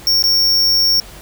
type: tone with dropouts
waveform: square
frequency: 5500 Hz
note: F8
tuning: 27 cents flat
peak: -11 dBFS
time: 0.07-1 s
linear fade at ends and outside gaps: 1 ms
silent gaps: 0.224-0.239 s
effects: added 50 Hz sine -40 dBFS peak until 1.21 s + pink hiss -38 dBFS RMS until 1.21 s